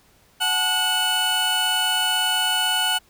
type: tone cluster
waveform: square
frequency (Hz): 740 / 866 / 1456 / 2970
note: F#5 / A5 / F#6 / F#7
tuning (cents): 0 / -28 / -28 / +6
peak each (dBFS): -30 / -29 / -26 / -22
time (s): 0.4-2.99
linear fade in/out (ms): 20
effects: pink hiss -57 dBFS RMS until 3.09 s